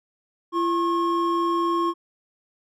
triangle tone pair together, 339.5 / 1082.5 Hz, F4 / C#6, -49 / -41 cents, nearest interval octave + minor sixth, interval 2008 cents, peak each -21 dBFS, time 0.52-1.94 s, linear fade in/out 50 ms, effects none

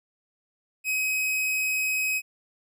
45% pulse tone, 2534 Hz, D#7, 31 cents sharp, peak -24 dBFS, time 0.84-2.22 s, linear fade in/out 50 ms, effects none

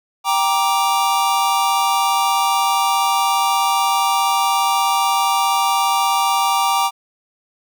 square chord, G minor, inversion none, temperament just, 784 / 940.8 / 1176 Hz, G5 / Bb5 / D6, 0 / +16 / +2 cents, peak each -20 dBFS, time 0.24-6.91 s, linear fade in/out 50 ms, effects none

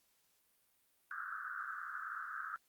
white band-pass noise, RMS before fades -44 dBFS, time 1.11-2.56 s, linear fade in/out 0 ms, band 1200 to 1600 Hz, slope 96 dB/octave, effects white hiss -75 dBFS RMS until 2.68 s + Opus 48 kbps

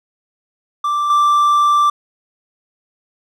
triangle tone with level steps, 1174.7 Hz, D6, in tune, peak -13 / -8 dBFS, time 0.84-1.9 s, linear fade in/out 5 ms, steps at 1.1 s, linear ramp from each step 2 ms, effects none

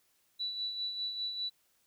sine tone with tremolo, 3951 Hz, B7, in tune, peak -32 dBFS, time 0.39-1.5 s, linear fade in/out 20 ms, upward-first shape sine, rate 5 Hz, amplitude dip 50%, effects white hiss -72 dBFS RMS until 1.86 s

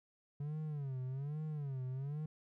triangle tone with vibrato, 141.1 Hz, C#3, 31 cents sharp, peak -36 dBFS, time 0.4-2.26 s, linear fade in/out 5 ms, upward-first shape sine, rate 1.2 Hz, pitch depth 170 cents each way, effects none

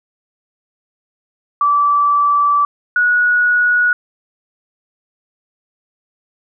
sine tone pair in turn, 1159 / 1460.2 Hz, D6 / F#6, -23 / -23 cents, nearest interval major third, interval 400 cents, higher second, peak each -10 dBFS, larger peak neither, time 1.61-2.65 / 2.96-3.93 s, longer first, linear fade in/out 2 ms, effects none

